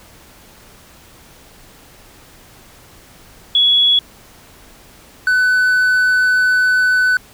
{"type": "tone pair in turn", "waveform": ["sine", "triangle"], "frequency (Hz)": [3370, 1501.2], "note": ["G#7", "F#6"], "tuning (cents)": [25, 25], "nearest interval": "octave + major second", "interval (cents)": 1400, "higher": "first", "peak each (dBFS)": -9, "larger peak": "neither", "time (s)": [[3.55, 3.99], [5.27, 7.17]], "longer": "second", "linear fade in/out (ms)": 2, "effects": ["pink hiss -44 dBFS RMS until 7.33 s"]}